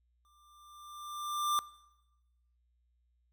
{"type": "tone with exponential growth", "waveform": "square", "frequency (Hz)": 1187, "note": "D6", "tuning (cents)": 18, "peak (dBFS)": -27, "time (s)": [0.25, 1.59], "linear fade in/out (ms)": 0, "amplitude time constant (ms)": 290, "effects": ["noise-tail reverb RT60 1.0 s tail -20 dB re dry", "added 60 Hz sine -70 dBFS peak until 3.32 s"]}